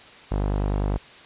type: tone with low-pass filter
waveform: sawtooth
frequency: 50 Hz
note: G1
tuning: 35 cents sharp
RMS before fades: -24 dBFS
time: 0.31-0.98 s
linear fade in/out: 10 ms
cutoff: 950 Hz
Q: 0.96
effects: white hiss -46 dBFS RMS until 1.25 s + resampled to 8000 Hz